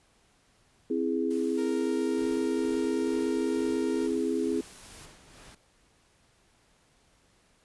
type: chord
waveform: sine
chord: C augmented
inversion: none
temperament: equal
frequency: 261.6 / 329.6 / 415.3 Hz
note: C4 / E4 / G#4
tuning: 0 / 0 / 0 cents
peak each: -30 dBFS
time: 0.9-4.61 s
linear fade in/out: 5 ms
type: noise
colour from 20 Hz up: white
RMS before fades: -50 dBFS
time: 1.3-5.06 s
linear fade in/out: 10 ms
type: tone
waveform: sawtooth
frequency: 465.5 Hz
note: A#4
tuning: 2 cents flat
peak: -35 dBFS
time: 1.57-4.08 s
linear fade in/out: 20 ms
type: noise with tremolo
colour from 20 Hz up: pink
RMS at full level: -50 dBFS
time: 2.17-5.55 s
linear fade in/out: 5 ms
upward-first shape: sine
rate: 2.2 Hz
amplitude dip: 50%
effects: pink hiss -65 dBFS RMS until 7.64 s + resampled to 24000 Hz